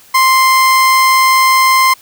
30% pulse tone, 1046.5 Hz, C6, in tune, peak -4 dBFS, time 0.14-1.94 s, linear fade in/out 10 ms, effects white hiss -43 dBFS RMS until 2.01 s

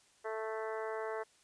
harmonic tone, 220 Hz, A3, in tune, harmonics 2 / 3 / 4 / 5 / 6 / 7 / 8 / 9, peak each -39 / -43 / -45 / -47 / -49 / -50 / -51 / -52 dBFS, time 0.24-1.24 s, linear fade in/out 20 ms, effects white hiss -67 dBFS RMS until 1.43 s + resampled to 22050 Hz

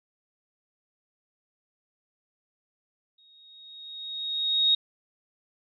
sine tone with exponential growth, 3751 Hz, A#7, 10 cents sharp, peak -17 dBFS, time 3.18-4.75 s, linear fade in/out 5 ms, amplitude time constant 340 ms, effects none

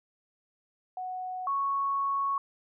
sine tone pair in turn, 739 / 1107.2 Hz, F#5 / C#6, -2 / -2 cents, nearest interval perfect fifth, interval 700 cents, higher second, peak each -33 / -26 dBFS, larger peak second, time 0.97-1.47 / 1.47-2.38 s, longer second, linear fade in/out 2 ms, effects none

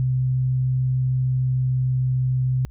sine tone, 128.6 Hz, C3, 30 cents flat, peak -18 dBFS, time 0-2.65 s, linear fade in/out 0 ms, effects added 62 Hz sine -39 dBFS peak until 2.7 s

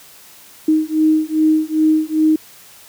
sine beating tone pair, 311.1 / 313.6 Hz, D#4 / D#4, 0 / +14 cents, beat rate 2.5 Hz, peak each -15 dBFS, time 0.68-2.36 s, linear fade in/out 5 ms, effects white hiss -43 dBFS RMS until 2.88 s + high-pass 60 Hz 12 dB/octave

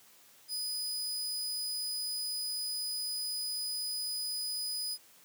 sawtooth tone, 4978 Hz, D#8, in tune, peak -31 dBFS, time 0.48-4.98 s, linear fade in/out 50 ms, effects white hiss -60 dBFS RMS until 5.24 s + high-pass 100 Hz 12 dB/octave

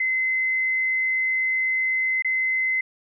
sine tone with dropouts, 2052 Hz, C7, 34 cents flat, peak -20 dBFS, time 0-2.81 s, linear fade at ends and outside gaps 5 ms, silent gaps 2.223-2.246 s, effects none

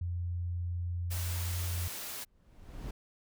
sine tone, 87.3 Hz, F2, in tune, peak -32 dBFS, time 0.01-1.88 s, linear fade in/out 5 ms
white noise, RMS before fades -41 dBFS, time 1.1-2.25 s, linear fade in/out 20 ms
brown noise with exponential growth, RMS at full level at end -36 dBFS, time 2.17-2.91 s, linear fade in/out 5 ms, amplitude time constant 160 ms
effects none

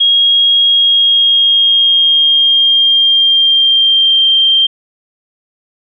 sine tone with pitch glide, 3277 to 3165 Hz, G#7 to G7, -24 to +16 cents, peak -6 dBFS, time 0-4.67 s, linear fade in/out 10 ms, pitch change -60 cents, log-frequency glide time 0.65-4.25 s, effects none

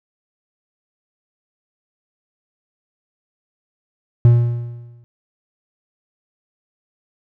triangle tone with exponential decay, 119.1 Hz, A#2, 38 cents sharp, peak -3 dBFS, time 4.25-5.04 s, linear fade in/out 0 ms, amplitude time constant 170 ms, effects none

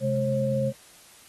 sine tone cluster, 131.8 / 211.2 / 537 Hz, C3 / G#3 / C5, +13 / +29 / +45 cents, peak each -27 / -29 / -25 dBFS, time 0-0.73 s, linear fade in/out 50 ms, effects white hiss -52 dBFS RMS until 1.28 s + AAC 32 kbps

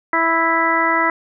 harmonic tone, 329.6 Hz, E4, in tune, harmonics 1 / 2 / 3 / 4 / 5 / 6, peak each -24 / -24 / -19 / -20 / -25 / -19 dBFS, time 0.13-1.1 s, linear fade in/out 2 ms, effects none

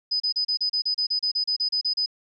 sine tone bursts, 5000 Hz, D#8, 8 cents sharp, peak -21 dBFS, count 16, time 0.11-2.061 s, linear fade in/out 10 ms, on 91 ms, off 33 ms, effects none

